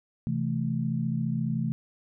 sine chord, A minor, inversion first, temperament equal, 130.81 / 164.81 / 220 Hz, C3 / E3 / A3, 0 / 0 / 0 cents, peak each -30 dBFS, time 0.27-1.72 s, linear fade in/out 0 ms, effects none

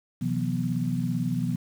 sine tone cluster, 126.4 / 163.7 / 181.6 / 244.3 Hz, B2 / E3 / F#3 / B3, +41 / -12 / -32 / -19 cents, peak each -30 dBFS, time 0.21-1.56 s, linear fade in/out 10 ms, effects 8-bit

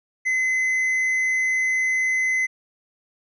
sine tone with tanh clipping, 2041 Hz, C7, 44 cents flat, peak -20 dBFS, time 0.25-2.47 s, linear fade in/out 20 ms, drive 5 dB, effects none

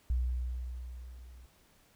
sine tone with level ramp, 61.74 Hz, B1, in tune, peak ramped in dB -26 to -50 dBFS, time 0.1-1.46 s, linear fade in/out 0 ms, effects pink hiss -65 dBFS RMS until 1.95 s

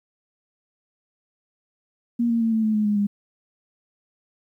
sine tone with pitch steps, 236.3 / 231.3 / 226.4 / 221.6 / 216.9 / 212.4 / 207.9 / 203.5 Hz, A#3 / A#3 / A3 / A3 / A3 / G#3 / G#3 / G#3, +24 / -13 / +50 / +13 / -25 / +39 / +2 / -35 cents, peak -18 dBFS, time 2.19-3.07 s, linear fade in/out 10 ms, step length 110 ms, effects 10-bit

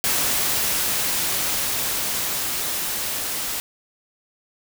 white noise with level ramp, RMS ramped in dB -21 to -27 dBFS, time 0.04-3.6 s, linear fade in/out 0 ms, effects none

